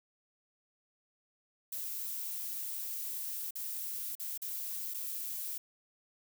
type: noise with dropouts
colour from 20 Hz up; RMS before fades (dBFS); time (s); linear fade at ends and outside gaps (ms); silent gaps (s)
violet; -39; 1.72-5.58; 5; 3.508-3.554 / 4.153-4.197 / 4.377-4.418 / 4.938-4.943
effects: none